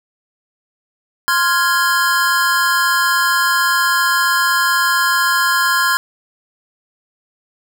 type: chord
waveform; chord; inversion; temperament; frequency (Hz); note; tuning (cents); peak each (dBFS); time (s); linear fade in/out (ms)
square; F minor; second; equal; 1046.5 / 1396.9 / 1661.2; C6 / F6 / Ab6; 0 / 0 / 0; -18; 1.28-5.97; 0
effects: none